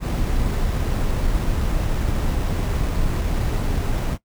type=noise with sample-and-hold; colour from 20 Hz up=brown; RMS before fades=-21 dBFS; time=0-4.18 s; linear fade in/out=50 ms; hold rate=8820 Hz; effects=noise-tail reverb RT60 0.1 s tail -18 dB re dry